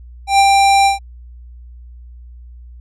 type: tone with ADSR envelope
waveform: square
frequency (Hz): 790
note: G5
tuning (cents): +13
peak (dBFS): -7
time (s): 0.27-0.99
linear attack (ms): 120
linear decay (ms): 44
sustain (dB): -2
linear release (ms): 130
effects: added 60 Hz sine -34 dBFS peak until 2.8 s + resampled to 22050 Hz